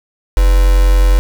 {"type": "tone with quantisation", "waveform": "sine", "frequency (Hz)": 45.42, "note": "F#1", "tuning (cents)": -31, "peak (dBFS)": -6, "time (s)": [0.37, 1.19], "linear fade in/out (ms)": 0, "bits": 3, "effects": []}